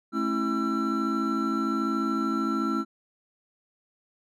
triangle tone cluster, 216.9 / 270.5 / 331.7 / 1345 Hz, A3 / C#4 / E4 / E6, -25 / -42 / +11 / +34 cents, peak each -28 dBFS, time 0.12-2.85 s, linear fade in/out 50 ms, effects none

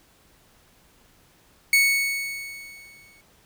40% pulse tone with exponential decay, 2217 Hz, C#7, in tune, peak -13 dBFS, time 1.73-3.21 s, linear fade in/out 2 ms, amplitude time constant 320 ms, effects pink hiss -58 dBFS RMS until 3.45 s

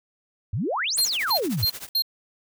sine exponential two-way sweep, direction up then down, 84.3 to 10620 to 86.2 Hz, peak -23 dBFS, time 0.53-1.65 s, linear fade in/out 5 ms, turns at 0.99 s
white noise with tremolo, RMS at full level -34 dBFS, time 0.97-1.89 s, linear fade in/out 2 ms, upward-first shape triangle, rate 13 Hz, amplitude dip 95%
square tone bursts, 4200 Hz, C8, 6 cents sharp, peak -20 dBFS, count 4, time 0.98-2.022 s, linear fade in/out 5 ms, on 73 ms, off 250 ms
effects none

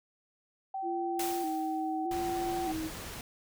sine tone with pitch glide, 772 to 759.6 Hz, G5 to F#5, -27 to +45 cents, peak -33 dBFS, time 0.74-2.72 s, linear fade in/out 5 ms, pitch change -28 cents, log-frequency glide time 1.55-1.98 s
sine tone with vibrato, 330.2 Hz, E4, 3 cents sharp, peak -33 dBFS, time 0.82-2.91 s, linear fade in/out 50 ms, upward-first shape square, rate 0.81 Hz, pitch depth 69 cents each way
white noise with exponential decay, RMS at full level -35 dBFS, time 1.19-2.07 s, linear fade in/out 5 ms, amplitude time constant 190 ms
pink noise, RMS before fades -42 dBFS, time 2.11-3.21 s, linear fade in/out 2 ms
effects none

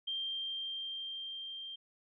sine tone with level ramp, 3173 Hz, G7, 20 cents sharp, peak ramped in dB -34 to -42 dBFS, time 0.07-1.76 s, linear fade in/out 10 ms, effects none

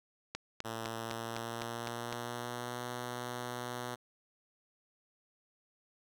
click train, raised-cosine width 0.2 ms, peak -20 dBFS, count 8, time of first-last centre 0.35-2.127 s, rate 3.94 Hz
5% pulse tone with pitch glide, 113.5 to 122.35 Hz, A#2 to B2, -46 to -16 cents, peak -27 dBFS, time 0.64-3.96 s, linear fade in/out 20 ms, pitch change +130 cents, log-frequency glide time 0.86-2.83 s
effects none

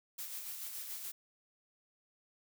blue noise with tremolo, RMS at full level -42 dBFS, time 0.18-1.12 s, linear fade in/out 10 ms, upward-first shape sine, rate 7 Hz, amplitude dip 40%, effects none

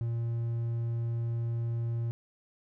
triangle tone, 116.54 Hz, A#2, in tune, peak -27 dBFS, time 0.01-2.11 s, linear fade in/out 0 ms, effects none

